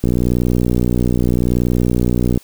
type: click train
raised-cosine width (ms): 3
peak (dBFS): -3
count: 143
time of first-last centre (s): 0.04-2.376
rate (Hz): 60.8
effects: white hiss -47 dBFS RMS until 2.43 s